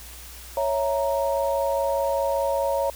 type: chord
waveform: sine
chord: A# diminished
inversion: first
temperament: equal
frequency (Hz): 554.4 / 659.3 / 932.3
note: C#5 / E5 / A#5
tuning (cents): 0 / 0 / 0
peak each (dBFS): -23 / -28 / -27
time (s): 0.57-2.9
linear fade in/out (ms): 2
effects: added 60 Hz sine -43 dBFS peak until 2.95 s + white hiss -43 dBFS RMS until 2.95 s